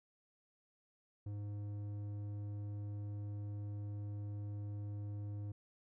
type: tone with low-pass filter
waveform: square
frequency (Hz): 102.8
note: G#2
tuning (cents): -17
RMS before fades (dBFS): -43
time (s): 1.26-5.52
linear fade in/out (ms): 5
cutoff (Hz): 360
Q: 0.51
effects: none